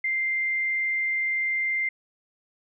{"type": "tone", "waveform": "sine", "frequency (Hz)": 2093, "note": "C7", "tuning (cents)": 0, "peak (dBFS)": -23, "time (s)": [0.04, 1.89], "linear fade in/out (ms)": 5, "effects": []}